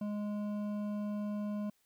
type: tone with hard clipping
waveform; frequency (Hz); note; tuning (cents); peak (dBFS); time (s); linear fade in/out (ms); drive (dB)
triangle; 207.7; G#3; 0; -36; 0.01-1.7; 5; 13
effects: white hiss -74 dBFS RMS until 1.85 s